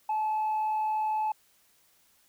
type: tone with frequency modulation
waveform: sine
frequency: 863 Hz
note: A5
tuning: 34 cents flat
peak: -24 dBFS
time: 0.09-1.32 s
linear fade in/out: 5 ms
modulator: 43.7 Hz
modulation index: 0.21
effects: tanh soft clip ceiling -24 dBFS + white hiss -65 dBFS RMS until 2.28 s